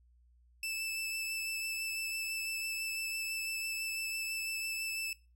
sawtooth tone with vibrato, 2637 Hz, E7, in tune, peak -32 dBFS, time 0.63-5.13 s, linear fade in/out 2 ms, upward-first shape sine, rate 6 Hz, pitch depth 11 cents each way, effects noise-tail reverb RT60 0.3 s tail -20 dB re dry + added 60 Hz sine -62 dBFS peak until 5.35 s

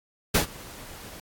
pink noise with ADSR envelope, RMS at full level -19 dBFS, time 0.34-1.2 s, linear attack 10 ms, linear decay 110 ms, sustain -24 dB, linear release 3 ms, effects AAC 64 kbps

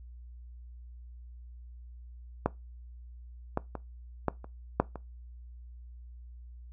clicks, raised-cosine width 1 ms, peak -11 / -14 / -22 / -12 / -30 / -8 / -25 dBFS, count 7, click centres 2.46 / 3.574 / 3.753 / 4.283 / 4.444 / 4.8 / 4.957 s, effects noise-tail reverb RT60 0.2 s tail -20 dB re dry + added 60 Hz sine -45 dBFS peak until 6.72 s

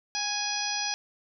harmonic tone with a mistuned harmonic, 831 Hz, G#5, 1 cent sharp, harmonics 1 / 2 / 3 / 4 / 5 / 6 / 7, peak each -35 / -38 / -36 / -38 / -39 / -33 / -34 dBFS, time 0.15-0.94 s, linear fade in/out 0 ms, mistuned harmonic 1, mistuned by -22 cents, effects none

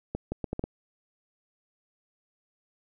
accelerating click train, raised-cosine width 2 ms, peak -17 dBFS, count 6, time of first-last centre 0.15-0.64 s, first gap 170 ms, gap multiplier 0.72, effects none

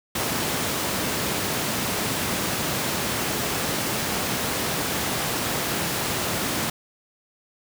pink high-pass noise, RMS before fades -26 dBFS, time 0.15-6.7 s, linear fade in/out 5 ms, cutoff 120 Hz, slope 12 dB/octave, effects none

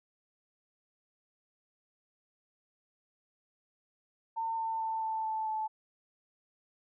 sine tone with pitch steps, 904 / 897.2 / 890.5 / 883.9 / 877.3 / 870.7 Hz, A5 / A5 / A5 / A5 / A5 / A5, +47 / +34 / +21 / +8 / -5 / -18 cents, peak -31 dBFS, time 4.36-5.68 s, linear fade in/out 20 ms, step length 220 ms, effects none

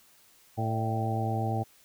harmonic tone with a mistuned harmonic, 111.4 Hz, A2, 22 cents sharp, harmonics 1 / 2 / 3 / 4 / 5 / 6 / 7, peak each -29 / -36 / -38 / -40 / -41 / -39 / -33 dBFS, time 0.57-1.64 s, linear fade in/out 20 ms, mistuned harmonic 5, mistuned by +67 cents, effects white hiss -60 dBFS RMS until 1.84 s

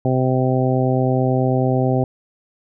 harmonic tone, 129.2 Hz, C3, 21 cents flat, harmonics 1 / 2 / 3 / 4 / 5 / 6, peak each -18 / -21 / -23 / -24 / -25 / -26 dBFS, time 0.05-2.04 s, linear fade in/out 2 ms, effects none

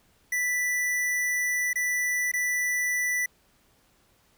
square tone with dropouts, 1976 Hz, B6, in tune, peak -25 dBFS, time 0.32-3.26 s, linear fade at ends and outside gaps 5 ms, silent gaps 1.732-1.756 / 2.317-2.336 s, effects pink hiss -64 dBFS RMS until 4.37 s

